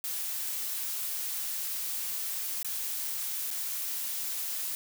blue noise with dropouts, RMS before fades -34 dBFS, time 0.04-4.75 s, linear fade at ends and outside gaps 1 ms, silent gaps 2.629-2.646 / 3.505-3.511 s, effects none

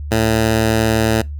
10% pulse tone, 111.4 Hz, A2, 22 cents sharp, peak -5 dBFS, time 0.11-1.22 s, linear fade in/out 10 ms, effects noise-tail reverb RT60 0.2 s tail -23 dB re dry + added 73 Hz sine -24 dBFS peak until 1.39 s

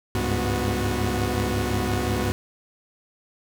sawtooth tone cluster, 68.7 / 98.8 / 104.4 / 247.6 / 364.7 Hz, C#2 / G2 / G#2 / B3 / F#4, -15 / +14 / +10 / +5 / -25 cents, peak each -25 dBFS, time 0.15-2.32 s, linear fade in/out 0 ms, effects none

